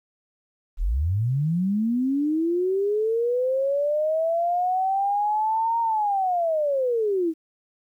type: linear two-way sweep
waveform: sine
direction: up then down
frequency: 31.37 to 931 to 309.8 Hz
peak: -20 dBFS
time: 0.77-7.34 s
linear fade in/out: 50 ms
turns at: 5.8 s
effects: 10-bit